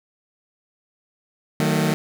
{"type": "chord", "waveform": "sawtooth", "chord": "D# diminished", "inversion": "none", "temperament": "just", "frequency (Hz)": [155.56, 186.68, 224], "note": ["D#3", "F#3", "A3"], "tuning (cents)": [0, 16, 31], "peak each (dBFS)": [-17, -20, -19], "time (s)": [1.6, 1.94], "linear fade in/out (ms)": 0, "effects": []}